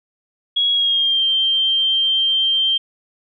sine tone with pitch glide, 3322 to 3152 Hz, G#7 to G7, 0 to +9 cents, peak -14 dBFS, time 0.56-2.78 s, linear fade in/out 10 ms, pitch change -91 cents, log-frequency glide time 0.72-1.24 s, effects none

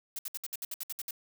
blue noise bursts, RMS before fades -37 dBFS, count 11, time 0.16-1.109 s, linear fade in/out 2 ms, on 29 ms, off 63 ms, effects none

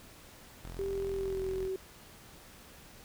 sawtooth tone, 43 Hz, F1, 26 cents flat, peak -38 dBFS, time 0.64-1.68 s, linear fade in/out 10 ms
sine tone with pitch glide, 392 to 379.1 Hz, G4 to F#4, 0 to +42 cents, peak -32 dBFS, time 0.79-1.76 s, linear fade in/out 2 ms, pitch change -58 cents, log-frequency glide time 1.1-1.5 s
effects pink hiss -54 dBFS RMS until 3.04 s

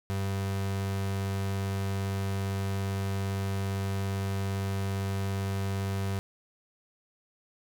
35% pulse tone, 97.6 Hz, G2, 7 cents flat, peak -27 dBFS, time 0.1-6.19 s, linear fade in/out 0 ms, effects none

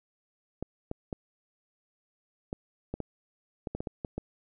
clicks, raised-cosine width 2 ms, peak -20 dBFS, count 12, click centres 0.626 / 0.914 / 1.128 / 2.529 / 2.94 / 3.003 / 3.672 / 3.75 / 3.805 / 3.872 / 4.048 / 4.18 s, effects none

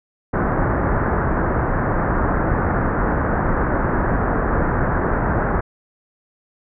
pink low-pass noise, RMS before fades -19 dBFS, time 0.33-5.61 s, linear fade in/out 10 ms, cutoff 1700 Hz, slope 48 dB/octave, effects none

